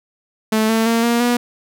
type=tone with pitch steps; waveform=sawtooth; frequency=218.4 / 224 / 229.8 / 235.7 / 241.8 Hz; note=A3 / A3 / A#3 / A#3 / B3; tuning=-13 / +31 / -25 / +19 / -36 cents; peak=-10 dBFS; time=0.52-1.37 s; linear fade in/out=5 ms; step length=170 ms; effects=none